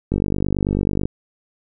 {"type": "click train", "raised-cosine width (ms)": 3, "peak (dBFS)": -7, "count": 47, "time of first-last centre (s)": [0.12, 1.055], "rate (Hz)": 49.2, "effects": []}